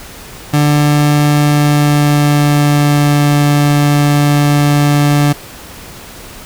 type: tone with pitch glide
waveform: 30% pulse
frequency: 147.4 to 145.54 Hz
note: D3 to D3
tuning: +7 to -15 cents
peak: -5 dBFS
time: 0.53-5.33 s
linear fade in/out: 10 ms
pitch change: -22 cents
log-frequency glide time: 1.22-3.33 s
effects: pink hiss -32 dBFS RMS until 6.45 s